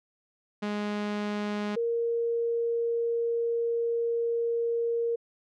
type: tone pair in turn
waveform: sawtooth / sine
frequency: 207.7 / 466.3 Hz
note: G#3 / A#4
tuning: 0 / +1 cents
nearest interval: octave + major second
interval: 1401 cents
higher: second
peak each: -25 / -25 dBFS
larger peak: neither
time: 0.62-1.76 / 1.76-5.16 s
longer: second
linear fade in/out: 10 ms
effects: low-pass 4000 Hz 12 dB/octave